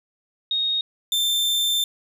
sine / 40% pulse tone pair in turn, 3729 / 3568 Hz, A#7 / A7, 0 / +23 cents, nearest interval minor second, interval 77 cents, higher first, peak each -20 / -18 dBFS, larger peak second, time 0.51-0.81 / 1.12-1.84 s, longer second, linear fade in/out 2 ms, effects none

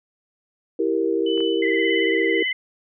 sine chord, E diminished, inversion none, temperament equal, 329.6 / 392 / 466.2 Hz, E4 / G4 / Bb4, 0 / 0 / 0 cents, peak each -23 dBFS, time 0.79-2.43 s, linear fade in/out 5 ms
sine tone with tremolo, 2996 Hz, F#7, 21 cents sharp, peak -26 dBFS, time 1.26-2.52 s, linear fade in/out 5 ms, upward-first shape sine, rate 1.8 Hz, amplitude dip 70%
clicks, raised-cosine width 0.5 ms, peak -28 / -24 dBFS, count 2, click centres 1.377 / 1.405 s
sine tone with vibrato, 2025 Hz, B6, 43 cents sharp, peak -22 dBFS, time 1.62-2.53 s, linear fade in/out 5 ms, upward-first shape triangle, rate 18 Hz, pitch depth 55 cents each way
effects none

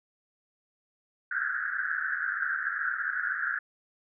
white band-pass noise, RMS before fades -31 dBFS, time 1.31-3.59 s, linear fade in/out 5 ms, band 1400 to 1700 Hz, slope 96 dB/octave, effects none

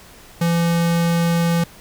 square tone, 169.2 Hz, E3, 45 cents sharp, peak -16 dBFS, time 0.41-1.64 s, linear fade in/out 5 ms, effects pink hiss -44 dBFS RMS until 1.8 s

